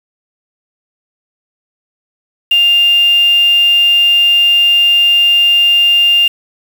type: tone with quantisation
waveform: sine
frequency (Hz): 2800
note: F7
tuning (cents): +4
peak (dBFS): -6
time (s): 2.51-6.28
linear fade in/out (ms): 5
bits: 4
effects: none